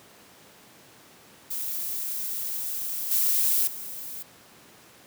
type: noise with level steps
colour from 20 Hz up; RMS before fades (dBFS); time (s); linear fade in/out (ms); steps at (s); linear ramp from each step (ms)
violet; -31 / -23 / -37; 1.5-4.23; 10; 3.11 / 3.67; 5
effects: pink hiss -52 dBFS RMS until 5.06 s + high-pass 150 Hz 12 dB/octave